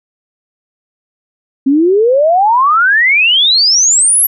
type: exponential sweep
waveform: sine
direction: up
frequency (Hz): 261.6 to 11840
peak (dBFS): -6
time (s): 1.66-4.27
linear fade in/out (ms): 10
effects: none